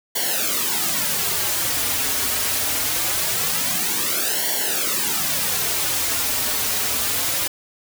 white noise with flanger, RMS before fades -22 dBFS, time 0.15-7.48 s, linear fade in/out 10 ms, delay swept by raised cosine 0.79 to 5.89 ms, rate 0.23 Hz, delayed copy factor -0.9, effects none

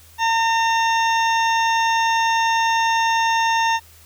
harmonic tone, 910 Hz, A#5, 42 cents flat, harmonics 1 / 2 / 3 / 4 / 6 / 7, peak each -17 / -23 / -27 / -29 / -33 / -34 dBFS, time 0.18-3.8 s, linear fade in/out 50 ms, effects added 81 Hz sine -49 dBFS peak until 4.05 s + white hiss -49 dBFS RMS until 4.05 s

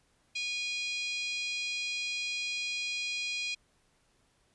harmonic tone, 820 Hz, G#5, 22 cents flat, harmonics 3 / 4 / 5 / 6 / 7 / 8 / 9 / 10, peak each -34 / -41 / -40 / -44 / -48 / -52 / -51 / -55 dBFS, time 0.35-3.55 s, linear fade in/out 10 ms, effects pink hiss -70 dBFS RMS until 4.54 s + resampled to 24000 Hz

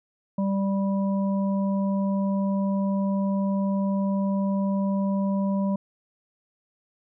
harmonic tone, 196 Hz, G3, in tune, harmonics 1 / 3 / 5, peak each -22 / -32 / -36 dBFS, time 0.38-5.76 s, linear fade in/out 5 ms, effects none

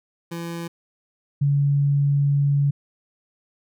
25% pulse / sine tone pair in turn, 168.8 / 141.94 Hz, E3 / C#3, +41 / +41 cents, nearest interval minor third, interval 300 cents, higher first, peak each -25 / -16 dBFS, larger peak second, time 0.31-0.68 / 1.41-2.71 s, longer second, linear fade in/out 10 ms, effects none

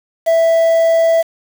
triangle tone with quantisation, 659.3 Hz, E5, in tune, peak -7 dBFS, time 0.26-1.23 s, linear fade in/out 20 ms, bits 5, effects none

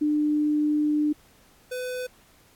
sine / square tone pair in turn, 299.5 / 502.5 Hz, D4 / B4, +34 / +30 cents, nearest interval major sixth, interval 896 cents, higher second, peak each -20 / -30 dBFS, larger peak first, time 0.01-1.13 / 1.71-2.07 s, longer first, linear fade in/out 10 ms, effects pink hiss -58 dBFS RMS until 2.55 s + AAC 64 kbps

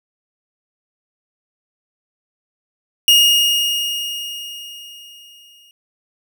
40% pulse tone with exponential decay, 2855 Hz, F7, 37 cents sharp, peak -6 dBFS, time 3.08-5.71 s, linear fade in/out 1 ms, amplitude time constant 570 ms, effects none

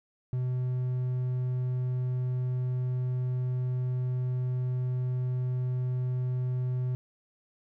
triangle tone, 126.3 Hz, B2, 39 cents sharp, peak -25 dBFS, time 0.33-6.95 s, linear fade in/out 0 ms, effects none

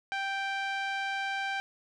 5% pulse tone with low-pass filter, 784 Hz, G5, in tune, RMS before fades -33 dBFS, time 0.12-1.6 s, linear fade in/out 0 ms, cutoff 1900 Hz, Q 0.98, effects none

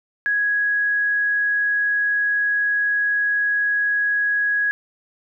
sine tone, 1664 Hz, G#6, 3 cents sharp, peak -17 dBFS, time 0.26-4.71 s, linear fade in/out 0 ms, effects none

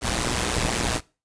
pink noise with amplitude modulation, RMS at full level -21 dBFS, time 0.01-1.01 s, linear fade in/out 50 ms, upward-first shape sine, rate 119 Hz, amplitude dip 80%, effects noise-tail reverb RT60 0.3 s tail -21 dB re dry + resampled to 22050 Hz

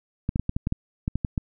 clicks, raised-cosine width 5 ms, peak -12 dBFS, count 11, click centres 0.291 / 0.359 / 0.396 / 0.494 / 0.565 / 0.671 / 0.724 / 1.079 / 1.156 / 1.248 / 1.378 s, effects none

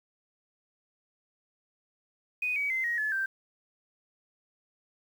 sine tone with pitch steps, 2489 / 2269 / 2069 / 1886.3 / 1719.8 / 1568 Hz, D#7 / C#7 / C7 / A#6 / A6 / G6, 0 / +40 / -20 / +20 / -40 / 0 cents, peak -27 dBFS, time 2.42-3.26 s, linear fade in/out 5 ms, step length 140 ms, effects 9-bit

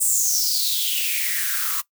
blue noise with high-pass filter sweep, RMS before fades -22 dBFS, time 0-1.82 s, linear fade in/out 20 ms, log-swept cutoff 8500 to 1100 Hz, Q 6.6, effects noise-tail reverb RT60 0.1 s tail -19 dB re dry

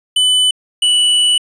square tone pair in turn, 3000 / 2960 Hz, F#7 / F#7, +23 / 0 cents, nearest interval unison, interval 23 cents, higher first, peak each -10 dBFS, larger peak neither, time 0.16-0.51 / 0.82-1.38 s, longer second, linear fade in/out 5 ms, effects resampled to 22050 Hz + 8-bit

